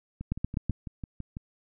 two click trains, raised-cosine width 5 ms, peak -15 / -24 dBFS, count 4 / 8, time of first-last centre 0.32-0.697 / 0.21-1.369 s, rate 7.96 / 6.04 Hz, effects none

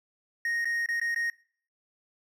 triangle tone with dropouts, 1864.7 Hz, A#6, in tune, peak -25 dBFS, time 0.45-1.3 s, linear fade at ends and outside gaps 2 ms, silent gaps 0.646-0.654 / 0.861-0.887 / 0.999-1.014 / 1.146-1.16 s, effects noise-tail reverb RT60 0.5 s tail -21 dB re dry

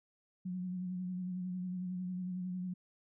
sine tone with vibrato, 182.1 Hz, F#3, 27 cents flat, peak -36 dBFS, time 0.45-2.74 s, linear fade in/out 10 ms, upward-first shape sine, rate 11 Hz, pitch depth 33 cents each way, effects none

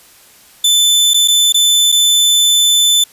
sawtooth tone with dropouts, 3520 Hz, A7, in tune, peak -5 dBFS, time 0.64-3.04 s, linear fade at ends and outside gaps 5 ms, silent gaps 1.136-1.142 / 1.277-1.282 / 1.524-1.543 / 1.919-1.923 s, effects white hiss -44 dBFS RMS until 3.12 s + resampled to 32000 Hz

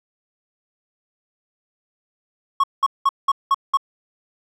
triangle tone bursts, 1100 Hz, C#6, 14 cents flat, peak -11 dBFS, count 6, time 2.6-3.772 s, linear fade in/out 5 ms, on 37 ms, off 190 ms, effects none

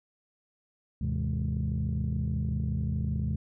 sine tone cluster, 76.7 / 103.7 / 128.8 / 162.7 / 209.3 Hz, D#2 / G#2 / C3 / E3 / G#3, -24 / -2 / -27 / -22 / +14 cents, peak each -30 / -36 / -31 / -35 / -34 dBFS, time 1.01-3.36 s, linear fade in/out 5 ms, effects tanh soft clip ceiling -21 dBFS

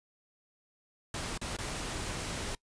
pink noise with dropouts, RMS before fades -37 dBFS, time 1.14-2.55 s, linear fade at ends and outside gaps 2 ms, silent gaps 1.377-1.414 / 1.567-1.586 s, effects noise-tail reverb RT60 0.1 s tail -23 dB re dry + resampled to 22050 Hz

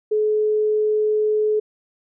sine tone, 427.1 Hz, G#4, 48 cents sharp, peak -16 dBFS, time 0.11-1.6 s, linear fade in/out 10 ms, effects none

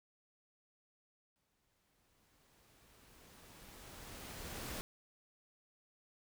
pink noise with exponential growth, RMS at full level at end -43 dBFS, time 1.36-4.81 s, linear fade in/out 0 ms, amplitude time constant 750 ms, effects none

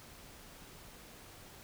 silence, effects pink hiss -54 dBFS RMS until 1.63 s

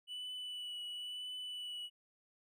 triangle tone with vibrato, 2965 Hz, F#7, 3 cents sharp, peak -40 dBFS, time 0.07-1.9 s, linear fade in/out 50 ms, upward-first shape triangle, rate 0.98 Hz, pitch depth 20 cents each way, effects none

